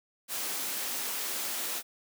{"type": "high-pass noise", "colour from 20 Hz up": "white", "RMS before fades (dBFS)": -34, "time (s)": [0.28, 1.83], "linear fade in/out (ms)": 50, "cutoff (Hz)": 210, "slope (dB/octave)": 24, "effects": []}